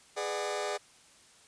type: chord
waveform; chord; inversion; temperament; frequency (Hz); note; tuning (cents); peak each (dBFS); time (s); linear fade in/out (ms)
sawtooth; G# half-diminished seventh; none; just; 415.3 / 498.4 / 598 / 747.5; G#4 / B4 / D5 / F#5; 0 / +16 / +31 / +17; -32 / -37 / -32 / -35; 0.16-0.78; 20
effects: white hiss -59 dBFS RMS until 1.47 s + resampled to 22050 Hz